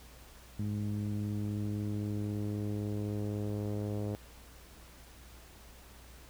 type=tone with low-pass filter sweep; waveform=sawtooth; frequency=103.83 Hz; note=G#2; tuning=in tune; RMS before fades=-35 dBFS; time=0.59-4.15 s; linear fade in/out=0 ms; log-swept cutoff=230 to 530 Hz; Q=1.7; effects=added 60 Hz sine -54 dBFS peak until 6.29 s + pink hiss -56 dBFS RMS until 6.29 s